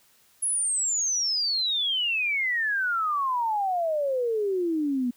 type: exponential sweep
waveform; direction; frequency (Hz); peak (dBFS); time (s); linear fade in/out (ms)
sine; down; 10750 to 238.1; -23; 0.42-5.11; 10
effects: white hiss -61 dBFS RMS until 5.16 s